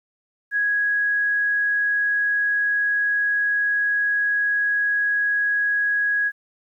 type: tone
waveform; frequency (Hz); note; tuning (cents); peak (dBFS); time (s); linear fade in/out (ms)
sine; 1661.2; G#6; 0; -18; 0.51-6.32; 50
effects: 10-bit